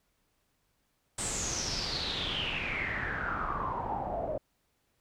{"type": "noise with low-pass filter sweep", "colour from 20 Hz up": "pink", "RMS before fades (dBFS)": -34, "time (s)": [1.18, 4.38], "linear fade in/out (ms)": 5, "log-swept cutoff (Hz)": [8400, 580], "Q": 8.2, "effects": ["pink hiss -75 dBFS RMS until 5 s"]}